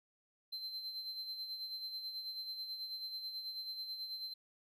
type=tone with tremolo; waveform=triangle; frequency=4100 Hz; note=C8; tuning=36 cents flat; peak=-38 dBFS; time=0.52-4.34 s; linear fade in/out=10 ms; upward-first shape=sine; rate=9.2 Hz; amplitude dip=50%; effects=none